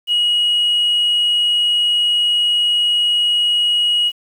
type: tone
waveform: sine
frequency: 2900 Hz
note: F#7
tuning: 35 cents flat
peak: -11 dBFS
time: 0.07-4.12 s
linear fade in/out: 50 ms
effects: tanh soft clip ceiling -10 dBFS + 7-bit